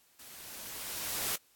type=noise with level ramp; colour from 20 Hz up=white; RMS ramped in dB=-51 to -32 dBFS; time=0.19-1.36 s; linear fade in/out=5 ms; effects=white hiss -66 dBFS RMS until 1.55 s + AAC 64 kbps